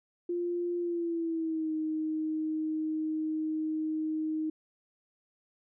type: tone with pitch glide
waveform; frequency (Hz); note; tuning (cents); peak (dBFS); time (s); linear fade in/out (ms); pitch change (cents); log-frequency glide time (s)
sine; 349 to 312.7; F4 to D#4; -1 to +9; -29; 0.29-4.5; 5; -190; 0.79-1.73
effects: none